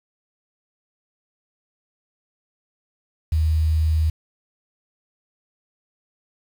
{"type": "tone with quantisation", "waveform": "sine", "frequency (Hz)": 78.9, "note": "D#2", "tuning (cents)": 25, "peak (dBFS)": -16, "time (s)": [3.32, 4.1], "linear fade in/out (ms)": 5, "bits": 7, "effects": []}